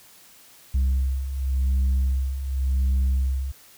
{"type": "beating tone pair", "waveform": "sine", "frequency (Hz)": [65.41, 66.31], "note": ["C2", "C2"], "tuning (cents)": [0, 24], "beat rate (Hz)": 0.9, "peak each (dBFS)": [-24, -19], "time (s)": [0.74, 3.52], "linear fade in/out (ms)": 10, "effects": ["tanh soft clip ceiling -17 dBFS", "white hiss -51 dBFS RMS until 3.77 s"]}